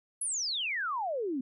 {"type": "exponential sweep", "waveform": "sine", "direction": "down", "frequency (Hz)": [10970, 245.8], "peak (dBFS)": -30, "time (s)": [0.21, 1.41], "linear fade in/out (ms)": 5, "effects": []}